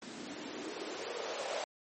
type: noise with band-pass filter sweep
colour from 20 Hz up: blue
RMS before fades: -41 dBFS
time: 0.02-1.64 s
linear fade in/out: 2 ms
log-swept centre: 220 to 610 Hz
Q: 3.8
effects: MP3 32 kbps